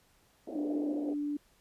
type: band-pass noise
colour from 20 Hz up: pink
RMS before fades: -40 dBFS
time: 0.47-1.14 s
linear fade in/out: 5 ms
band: 250 to 660 Hz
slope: 48 dB/octave
type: tone with pitch glide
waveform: sine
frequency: 295.4 to 292.3 Hz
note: D4 to D4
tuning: +10 to -8 cents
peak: -31 dBFS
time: 0.55-1.37 s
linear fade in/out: 5 ms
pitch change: -18 cents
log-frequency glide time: 0.99-1.11 s
effects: pink hiss -67 dBFS RMS until 1.6 s + resampled to 32000 Hz